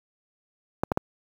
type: clicks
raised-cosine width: 1 ms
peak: -9 dBFS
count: 3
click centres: 0.835 / 0.918 / 0.974 s
effects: high-pass 60 Hz 12 dB/octave + 7-bit